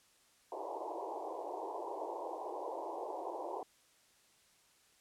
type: band-pass noise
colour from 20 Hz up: white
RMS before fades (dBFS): -42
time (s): 0.52-3.63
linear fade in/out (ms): 2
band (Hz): 320 to 1000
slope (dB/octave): 96
effects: white hiss -68 dBFS RMS until 5 s + low-pass 10000 Hz 12 dB/octave

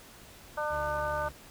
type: harmonic tone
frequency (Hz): 300.7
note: D4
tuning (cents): +41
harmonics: 2 / 3 / 4 / 5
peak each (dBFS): -33 / -35 / -36 / -37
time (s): 0.57-1.29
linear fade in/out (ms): 10
type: tone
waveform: 30% pulse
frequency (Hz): 71.9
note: D2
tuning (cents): -36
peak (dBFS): -37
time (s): 0.69-1.33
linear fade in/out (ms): 50
effects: pink hiss -52 dBFS RMS until 1.5 s

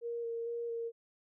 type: tone with vibrato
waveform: sine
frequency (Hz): 466.2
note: A#4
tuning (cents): 0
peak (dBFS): -35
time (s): 0.01-0.92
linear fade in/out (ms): 50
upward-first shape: square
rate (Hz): 2.2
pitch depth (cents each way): 13
effects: none

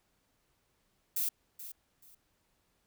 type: noise with echo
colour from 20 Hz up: violet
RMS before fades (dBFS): -32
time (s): 1.16-1.29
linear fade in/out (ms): 5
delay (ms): 430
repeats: 2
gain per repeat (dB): -13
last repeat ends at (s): 2.15
effects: pink hiss -75 dBFS RMS until 2.86 s

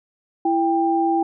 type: tone pair together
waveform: sine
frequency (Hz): 333 / 792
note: E4 / G5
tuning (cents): +18 / +18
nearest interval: octave + minor third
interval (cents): 1500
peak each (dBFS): -19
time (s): 0.45-1.23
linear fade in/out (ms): 5
effects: none

